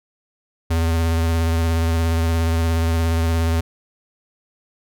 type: tone with vibrato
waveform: square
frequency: 82.41 Hz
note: E2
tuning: in tune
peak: -17 dBFS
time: 0.7-3.61 s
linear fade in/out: 10 ms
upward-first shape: sine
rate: 17 Hz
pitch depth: 24 cents each way
effects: none